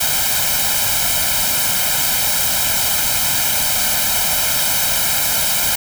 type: noise with comb filter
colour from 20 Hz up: white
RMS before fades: -17 dBFS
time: 0-5.76 s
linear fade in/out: 10 ms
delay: 1.3 ms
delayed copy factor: +0.8
effects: none